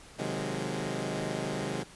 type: chord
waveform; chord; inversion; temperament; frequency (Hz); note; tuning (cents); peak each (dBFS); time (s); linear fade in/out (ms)
15% pulse; Ab dominant seventh; first; equal with one note detuned; 130.81 / 155.56 / 182.87 / 207.7; C3 / Eb3 / Gb3 / Ab3; 0 / 0 / -20 / 0; -31; 0.18-1.84; 20
effects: pink hiss -52 dBFS RMS until 1.95 s + resampled to 24000 Hz